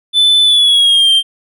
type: tone with pitch glide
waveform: triangle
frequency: 3509 to 3162 Hz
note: A7 to G7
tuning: -5 to +14 cents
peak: -5 dBFS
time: 0.13-1.23 s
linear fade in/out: 50 ms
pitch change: -181 cents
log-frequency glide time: 0.43-1.11 s
effects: none